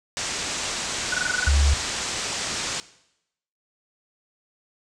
white low-pass noise, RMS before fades -29 dBFS, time 0.17-2.8 s, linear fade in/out 0 ms, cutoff 8000 Hz, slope 48 dB/octave
sine tone bursts, 1480 Hz, F#6, in tune, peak -20 dBFS, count 9, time 1.12-1.487 s, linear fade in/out 5 ms, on 23 ms, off 20 ms
sine tone, 71 Hz, C#2, 42 cents sharp, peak -16 dBFS, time 1.47-1.74 s, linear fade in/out 5 ms
effects noise-tail reverb RT60 0.8 s tail -18 dB re dry

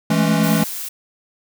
square chord, A major seventh, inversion second, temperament equal with one note detuned, 164.81 / 210.7 / 220 / 277.2 Hz, E3 / G#3 / A3 / C#4, 0 / +25 / 0 / 0 cents, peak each -19 / -19 / -24 / -23 dBFS, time 0.1-0.64 s, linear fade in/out 5 ms
blue noise, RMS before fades -28 dBFS, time 0.43-0.89 s, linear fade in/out 10 ms
effects none

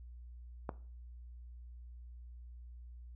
click, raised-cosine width 1 ms, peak -23 dBFS, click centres 0.692 s, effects noise-tail reverb RT60 0.4 s tail -17 dB re dry + added 60 Hz sine -48 dBFS peak until 3.15 s

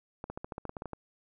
clicks, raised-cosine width 1 ms, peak -24 dBFS, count 12, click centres 0.241 / 0.3 / 0.375 / 0.445 / 0.522 / 0.581 / 0.653 / 0.694 / 0.768 / 0.821 / 0.857 / 0.933 s, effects none

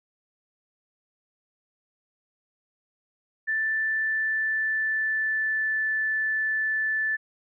sine tone with pitch glide, 1764 to 1751.8 Hz, A6 to A6, +4 to -8 cents, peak -23 dBFS, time 3.47-7.17 s, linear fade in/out 20 ms, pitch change -12 cents, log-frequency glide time 3.78-5.9 s, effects none

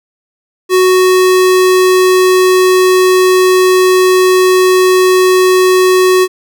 square tone, 370 Hz, F#4, in tune, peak -6 dBFS, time 0.69-6.28 s, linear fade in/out 50 ms, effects none

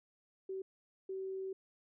sine tone bursts at uneven times, 382 Hz, G4, 45 cents flat, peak -38 dBFS, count 2, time 0.49-0.62 / 1.09-1.53 s, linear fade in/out 5 ms, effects none

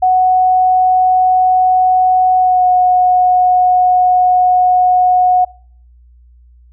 sine tone with pitch glide, 740 to 730.2 Hz, F#5 to F#5, 0 to -23 cents, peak -7 dBFS, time 0.02-5.45 s, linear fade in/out 10 ms, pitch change -23 cents, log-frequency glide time 2.38-2.66 s, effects noise-tail reverb RT60 0.6 s tail -25 dB re dry + added 60 Hz sine -41 dBFS peak until 6.72 s

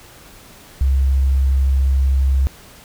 sine tone, 67.1 Hz, C2, 44 cents sharp, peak -12 dBFS, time 0.81-2.47 s, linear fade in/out 0 ms, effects pink hiss -43 dBFS RMS until 2.84 s

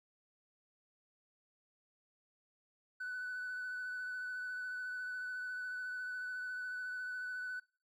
triangle tone with vibrato, 1495 Hz, F#6, 17 cents sharp, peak -36 dBFS, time 3-7.6 s, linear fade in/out 10 ms, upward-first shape sine, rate 14 Hz, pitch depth 17 cents each way, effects noise-tail reverb RT60 0.4 s tail -25 dB re dry + tanh soft clip ceiling -35 dBFS

